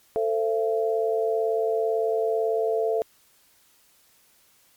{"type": "tone cluster", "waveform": "sine", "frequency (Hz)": [445, 523, 676], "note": ["A4", "C5", "E5"], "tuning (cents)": [20, -1, 43], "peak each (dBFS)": [-23, -31, -26], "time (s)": [0.16, 3.02], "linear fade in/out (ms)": 0, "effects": ["white hiss -60 dBFS RMS until 4.76 s", "MP3 96 kbps"]}